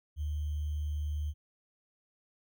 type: tone with sample-and-hold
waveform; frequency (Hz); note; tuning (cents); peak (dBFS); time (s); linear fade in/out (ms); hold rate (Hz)
sine; 75.1; D2; +39; -31; 0.16-1.34; 50; 3150
effects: none